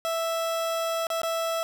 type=tone with dropouts; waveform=30% pulse; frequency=659.3 Hz; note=E5; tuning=in tune; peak=-23 dBFS; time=0.05-1.63 s; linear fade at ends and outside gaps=0 ms; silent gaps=1.069-1.102 / 1.217-1.233 s; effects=none